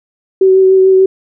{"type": "tone with vibrato", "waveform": "sine", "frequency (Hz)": 379.4, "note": "F#4", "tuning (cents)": 43, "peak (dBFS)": -4, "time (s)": [0.41, 1.06], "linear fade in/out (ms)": 5, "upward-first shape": "triangle", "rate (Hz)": 6.8, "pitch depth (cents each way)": 17, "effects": []}